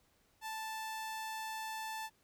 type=tone; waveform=sawtooth; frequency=880 Hz; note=A5; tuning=in tune; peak=-36 dBFS; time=0.41-2.1 s; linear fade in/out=50 ms; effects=pink hiss -72 dBFS RMS until 2.23 s